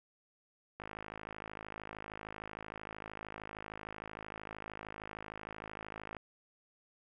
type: click train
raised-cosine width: 0.5 ms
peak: -28 dBFS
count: 286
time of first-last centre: 0.8-6.167 s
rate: 53.1 Hz
effects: none